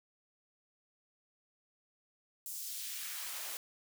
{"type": "noise with high-pass filter sweep", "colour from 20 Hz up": "white", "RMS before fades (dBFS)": -42, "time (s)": [2.46, 3.57], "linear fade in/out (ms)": 0, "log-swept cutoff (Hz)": [7700, 470], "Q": 0.9, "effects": []}